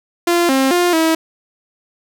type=tone with pitch steps; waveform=sawtooth; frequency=345.4 / 266.8 / 352.6 / 323.1 Hz; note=F4 / C4 / F4 / E4; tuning=-19 / +34 / +17 / -35 cents; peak=-8 dBFS; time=0.27-1.15 s; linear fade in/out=5 ms; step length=220 ms; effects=none